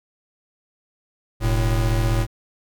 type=tone pair together; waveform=square; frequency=42.39 / 112 Hz; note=E1 / A2; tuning=+49 / +31 cents; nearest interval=octave + perfect fourth; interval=1682 cents; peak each=-21 dBFS; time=1.4-2.27 s; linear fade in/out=50 ms; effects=none